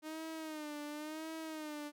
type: tone with vibrato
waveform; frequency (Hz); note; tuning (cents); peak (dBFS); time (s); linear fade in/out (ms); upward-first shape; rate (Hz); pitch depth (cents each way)
sawtooth; 307.7; D#4; -19; -38; 0.02-1.92; 50; sine; 0.94; 76
effects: none